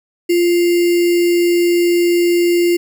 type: tone with sample-and-hold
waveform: sine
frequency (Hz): 347.2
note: F4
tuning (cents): -10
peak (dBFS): -10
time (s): 0.29-2.77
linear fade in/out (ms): 10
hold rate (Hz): 2450
effects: none

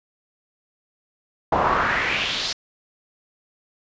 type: noise with band-pass filter sweep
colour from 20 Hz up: brown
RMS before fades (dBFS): -22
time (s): 1.52-2.53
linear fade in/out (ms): 5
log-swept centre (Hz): 800 to 5000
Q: 2.9
effects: resampled to 16000 Hz

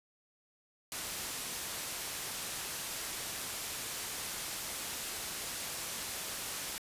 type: low-pass noise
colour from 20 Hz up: white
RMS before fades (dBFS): -40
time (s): 0.92-6.78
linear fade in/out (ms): 0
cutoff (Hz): 12000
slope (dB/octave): 12
effects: resampled to 32000 Hz

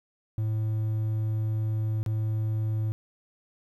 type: tone with dropouts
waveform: triangle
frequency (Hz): 109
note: A2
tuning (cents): -16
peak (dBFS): -23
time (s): 0.38-2.92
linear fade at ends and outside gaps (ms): 0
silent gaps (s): 2.03-2.062
effects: 10-bit

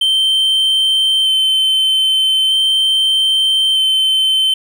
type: tone with vibrato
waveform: triangle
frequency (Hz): 3100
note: G7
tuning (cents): -20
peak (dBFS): -9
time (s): 0.01-4.54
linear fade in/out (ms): 5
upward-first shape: square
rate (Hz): 0.4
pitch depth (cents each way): 9
effects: none

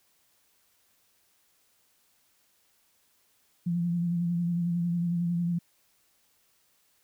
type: tone with vibrato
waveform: sine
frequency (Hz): 172.3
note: F3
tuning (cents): -23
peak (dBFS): -25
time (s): 3.66-5.59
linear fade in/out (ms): 10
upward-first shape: sine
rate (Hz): 11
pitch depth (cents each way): 32
effects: white hiss -68 dBFS RMS until 7.03 s

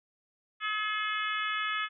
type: harmonic tone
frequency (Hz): 426.6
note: G#4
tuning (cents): +46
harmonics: 3 / 4 / 5 / 6 / 7 / 8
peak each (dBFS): -33 / -35 / -37 / -39 / -40 / -41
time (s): 0.6-1.89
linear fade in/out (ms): 50
effects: none

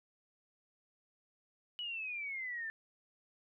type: exponential sweep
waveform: sine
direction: down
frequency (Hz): 2960 to 1760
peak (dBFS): -38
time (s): 1.79-2.7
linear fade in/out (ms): 0
effects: none

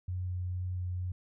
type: tone with vibrato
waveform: sine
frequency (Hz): 90.6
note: F#2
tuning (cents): -36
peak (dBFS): -32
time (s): 0.08-1.12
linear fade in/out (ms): 5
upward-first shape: sine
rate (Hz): 2.1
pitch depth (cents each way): 11
effects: none

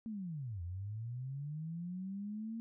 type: linear two-way sweep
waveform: sine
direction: down then up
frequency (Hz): 230.3 to 83.6 to 230.3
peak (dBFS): -39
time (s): 0.06-2.6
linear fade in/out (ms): 0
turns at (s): 0.62
effects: none

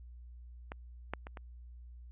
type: clicks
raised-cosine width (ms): 0.5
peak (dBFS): -26 / -20 / -30 / -30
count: 4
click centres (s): 0.719 / 1.136 / 1.269 / 1.372
effects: added 60 Hz sine -48 dBFS peak until 2.11 s + resampled to 8000 Hz

